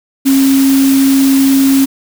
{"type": "tone in noise", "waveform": "sine", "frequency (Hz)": 270.8, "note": "C#4", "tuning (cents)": -40, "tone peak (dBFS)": -6, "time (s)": [0.25, 1.86], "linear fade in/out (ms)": 20, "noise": "white", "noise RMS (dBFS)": -20, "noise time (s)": [0.25, 1.86], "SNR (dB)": 11, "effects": []}